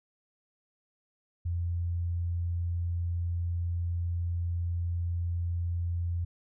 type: tone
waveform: sine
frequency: 86.2 Hz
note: F2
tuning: 22 cents flat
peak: -28 dBFS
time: 1.45-6.25 s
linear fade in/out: 10 ms
effects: none